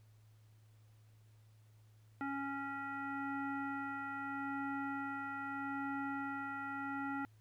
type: tone with frequency modulation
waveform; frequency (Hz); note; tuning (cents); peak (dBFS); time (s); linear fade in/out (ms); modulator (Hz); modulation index
sine; 830.6; G#5; 0; -38; 2.21-7.25; 0; 554; 1.6
effects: added 108 Hz sine -61 dBFS peak until 7.4 s + pink hiss -75 dBFS RMS until 7.4 s